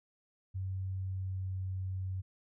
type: tone with pitch glide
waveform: sine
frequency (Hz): 94.7 to 93.99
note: F#2 to F#2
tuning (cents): +41 to +28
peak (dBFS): -34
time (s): 0.54-2.22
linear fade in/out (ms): 20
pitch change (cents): -13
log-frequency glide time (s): 0.92-1.61
effects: none